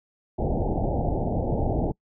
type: low-pass noise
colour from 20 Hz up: pink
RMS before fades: -25 dBFS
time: 0.38-1.92 s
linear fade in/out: 10 ms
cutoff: 840 Hz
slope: 96 dB/octave
effects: noise-tail reverb RT60 0.1 s tail -25 dB re dry